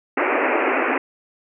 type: band-pass noise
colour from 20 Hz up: pink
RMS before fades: -20 dBFS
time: 0.17-0.98 s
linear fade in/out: 5 ms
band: 260 to 2600 Hz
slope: 96 dB/octave
effects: none